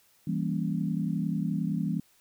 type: chord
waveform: sine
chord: E diminished seventh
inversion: none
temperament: equal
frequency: 164.81 / 196 / 233.1 / 277.2 Hz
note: E3 / G3 / Bb3 / Db4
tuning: 0 / 0 / 0 / 0 cents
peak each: -30 / -31 / -34 / -36 dBFS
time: 0.27-2 s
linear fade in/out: 5 ms
effects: white hiss -64 dBFS RMS until 2.2 s